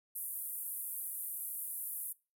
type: band-pass noise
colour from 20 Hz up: pink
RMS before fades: -41 dBFS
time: 0.15-2.13 s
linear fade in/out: 10 ms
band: 10000 to 15000 Hz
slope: 48 dB/octave
effects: noise-tail reverb RT60 0.3 s tail -23 dB re dry